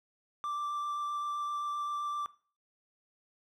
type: tone with vibrato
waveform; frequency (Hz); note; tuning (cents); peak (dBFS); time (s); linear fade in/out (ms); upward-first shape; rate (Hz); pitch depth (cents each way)
triangle; 1174.7; D6; 0; -31; 0.44-2.26; 0; sine; 7.7; 8
effects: noise-tail reverb RT60 0.4 s tail -17 dB re dry